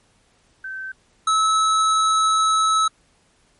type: tone pair in turn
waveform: sine / square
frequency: 1544 / 1298.3 Hz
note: G6 / E6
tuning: -27 / -27 cents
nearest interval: minor third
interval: 300 cents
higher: first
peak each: -28 / -16 dBFS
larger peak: second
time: 0.64-0.92 / 1.27-2.88 s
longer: second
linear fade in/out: 5 ms
effects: pink hiss -60 dBFS RMS until 3.59 s + MP3 48 kbps